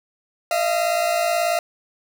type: tone pair together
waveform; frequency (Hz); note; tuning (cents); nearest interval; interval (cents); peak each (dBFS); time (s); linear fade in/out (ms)
40% pulse; 626 / 684.4; D#5 / F5; +10 / -35; major second; 155; -23 / -19; 0.51-1.59; 2
effects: 9-bit